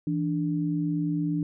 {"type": "tone pair together", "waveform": "sine", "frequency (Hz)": [164.83, 293.7], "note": ["E3", "D4"], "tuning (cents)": [0, 0], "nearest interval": "minor seventh", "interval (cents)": 1000, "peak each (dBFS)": -27, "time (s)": [0.07, 1.43], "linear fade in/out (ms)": 2, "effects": []}